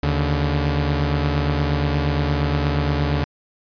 sawtooth tone pair together, 76 / 143.47 Hz, D#2 / D3, -40 / -40 cents, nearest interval major seventh, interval 1100 cents, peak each -17 dBFS, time 0.03-3.24 s, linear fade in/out 0 ms, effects resampled to 11025 Hz

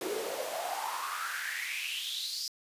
pink noise with high-pass filter sweep, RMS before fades -36 dBFS, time 0.01-2.48 s, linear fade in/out 2 ms, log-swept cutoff 360 to 5100 Hz, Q 6.6, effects resampled to 32000 Hz

